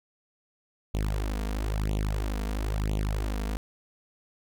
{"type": "tone with flanger", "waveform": "sawtooth", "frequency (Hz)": 51.91, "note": "G#1", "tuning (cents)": 0, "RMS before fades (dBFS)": -29, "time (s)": [0.94, 3.57], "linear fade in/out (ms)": 0, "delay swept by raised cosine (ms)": [0.29, 4.39], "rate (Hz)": 1, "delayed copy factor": 1, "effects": []}